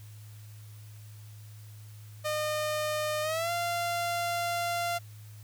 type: tone with pitch glide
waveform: sawtooth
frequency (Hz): 609 to 691.5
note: D#5 to F5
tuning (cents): -37 to -17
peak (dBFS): -25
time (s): 2.24-4.99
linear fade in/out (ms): 20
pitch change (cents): +220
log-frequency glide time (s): 3.22-3.51
effects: added 106 Hz sine -45 dBFS peak until 5.43 s + white hiss -58 dBFS RMS until 5.43 s